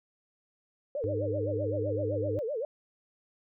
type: tone with vibrato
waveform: sine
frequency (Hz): 513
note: C5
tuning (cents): -34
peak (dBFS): -30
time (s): 0.95-2.65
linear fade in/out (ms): 2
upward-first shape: sine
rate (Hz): 7.8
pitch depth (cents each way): 290
type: harmonic tone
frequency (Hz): 101.9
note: G#2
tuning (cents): -32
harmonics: 1 / 3 / 4 / 5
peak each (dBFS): -33 / -37 / -45 / -47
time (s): 1.04-2.39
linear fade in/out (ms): 0
effects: none